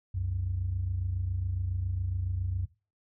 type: tone pair together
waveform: sine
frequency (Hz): 65.76 / 93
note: C2 / F#2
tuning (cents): +9 / +9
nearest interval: tritone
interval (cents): 600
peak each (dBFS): -35 / -29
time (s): 0.14-2.66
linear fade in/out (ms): 10
effects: noise-tail reverb RT60 0.3 s tail -17 dB re dry + tanh soft clip ceiling -21 dBFS